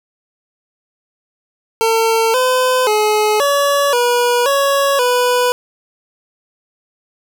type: tone with pitch steps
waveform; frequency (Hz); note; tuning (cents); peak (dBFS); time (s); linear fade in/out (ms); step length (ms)
25% pulse; 451.4 / 509 / 425.2 / 567 / 484.4 / 557 / 493.6; A4 / C5 / G#4 / C#5 / B4 / C#5 / B4; +44 / -48 / +41 / +39 / -34 / +8 / -1; -8; 1.81-5.52; 0; 530
effects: none